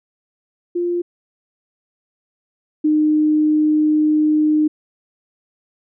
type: tone pair in turn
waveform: sine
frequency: 349.2 / 305.5 Hz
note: F4 / D#4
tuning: 0 / -32 cents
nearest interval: major second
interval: 232 cents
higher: first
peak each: -17 / -12 dBFS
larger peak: second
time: 0.75-1.02 / 2.84-4.68 s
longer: second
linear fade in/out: 10 ms
effects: none